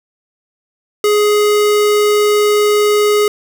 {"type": "tone", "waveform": "square", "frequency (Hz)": 417.6, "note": "G#4", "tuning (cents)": 10, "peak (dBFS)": -10, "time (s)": [1.04, 3.28], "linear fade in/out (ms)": 2, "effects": []}